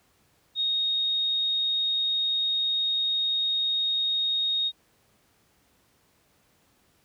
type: tone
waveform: sine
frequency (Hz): 3729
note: A#7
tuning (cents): 0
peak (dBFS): -23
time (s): 0.55-4.72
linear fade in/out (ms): 50
effects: pink hiss -65 dBFS RMS until 7.04 s + high-pass 60 Hz 12 dB/octave